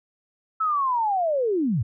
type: linear sweep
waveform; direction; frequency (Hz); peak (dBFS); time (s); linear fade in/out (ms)
sine; down; 1318.5 to 92.5; -20; 0.6-1.83; 10
effects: none